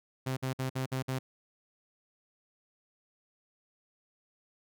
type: tone bursts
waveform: sawtooth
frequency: 130.81 Hz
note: C3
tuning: in tune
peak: -27 dBFS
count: 6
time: 0.26-1.19 s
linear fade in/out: 10 ms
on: 110 ms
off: 54 ms
effects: none